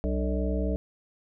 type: harmonic tone with a mistuned harmonic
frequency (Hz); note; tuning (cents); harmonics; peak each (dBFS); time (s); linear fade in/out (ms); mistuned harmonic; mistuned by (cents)
63.5; B1; +49; 1 / 3 / 5 / 7 / 9 / 10; -27 / -32 / -34 / -35 / -37 / -37; 0.04-0.76; 0; 5; -120
effects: none